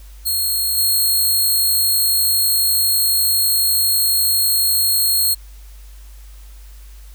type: tone with level steps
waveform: 5% pulse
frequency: 4262 Hz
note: C8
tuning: 31 cents sharp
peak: -10 / -7 dBFS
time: 0.25-5.35 s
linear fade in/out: 20 ms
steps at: 0.77 s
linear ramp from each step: 10 ms
effects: added 50 Hz sine -36 dBFS peak until 7.14 s + white hiss -50 dBFS RMS until 7.14 s